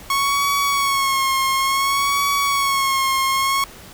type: tone with vibrato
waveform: sawtooth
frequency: 1100 Hz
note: C#6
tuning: 14 cents flat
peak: -13 dBFS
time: 0.1-3.64 s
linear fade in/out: 2 ms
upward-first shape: sine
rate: 0.57 Hz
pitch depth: 45 cents each way
effects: pink hiss -41 dBFS RMS until 3.93 s